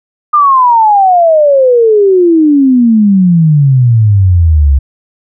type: exponential sweep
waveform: sine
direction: down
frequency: 1221 to 66.4 Hz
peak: -3 dBFS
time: 0.33-4.79 s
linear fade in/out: 10 ms
effects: none